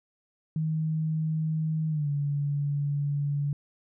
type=tone with pitch glide; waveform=sine; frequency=157.6 to 143.69 Hz; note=D#3 to D3; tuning=+23 to -37 cents; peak=-25 dBFS; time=0.56-3.53 s; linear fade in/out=2 ms; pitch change=-160 cents; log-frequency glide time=1.89-2.09 s; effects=none